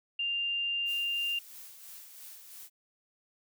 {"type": "tone", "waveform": "sine", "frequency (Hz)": 2794, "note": "F7", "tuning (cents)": 0, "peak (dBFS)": -29, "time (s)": [0.19, 1.39], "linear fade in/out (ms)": 5}
{"type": "noise with tremolo", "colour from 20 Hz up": "blue", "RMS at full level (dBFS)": -47, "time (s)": [0.85, 2.7], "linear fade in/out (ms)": 50, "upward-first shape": "sine", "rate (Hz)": 3, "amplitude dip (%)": 45}
{"effects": []}